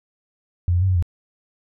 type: tone with pitch steps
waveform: sine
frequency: 87.9 / 88.4 / 95.3 / 92.3 / 86.3 Hz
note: F2 / F2 / G2 / F#2 / F2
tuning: +12 / +22 / -48 / -4 / -20 cents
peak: -15 dBFS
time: 0.68-1.025 s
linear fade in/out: 0 ms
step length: 69 ms
effects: none